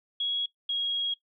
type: tone pair in turn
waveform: sine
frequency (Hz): 3325 / 3293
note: G#7 / G#7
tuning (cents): +1 / -15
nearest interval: unison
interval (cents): 16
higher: first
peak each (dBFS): -26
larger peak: neither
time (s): 0.2-0.46 / 0.69-1.14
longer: second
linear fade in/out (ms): 5
effects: noise-tail reverb RT60 0.1 s tail -18 dB re dry